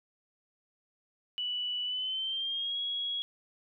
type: tone with pitch glide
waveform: sine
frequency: 2960 to 3322 Hz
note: F#7 to G#7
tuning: 0 to 0 cents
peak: -31 dBFS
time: 1.38-3.22 s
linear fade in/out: 0 ms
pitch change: +200 cents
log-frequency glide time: 1.84-2.79 s
effects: none